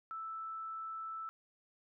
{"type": "tone", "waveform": "sine", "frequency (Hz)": 1318.5, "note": "E6", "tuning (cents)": 0, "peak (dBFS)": -40, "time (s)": [0.11, 1.29], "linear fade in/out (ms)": 0, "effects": []}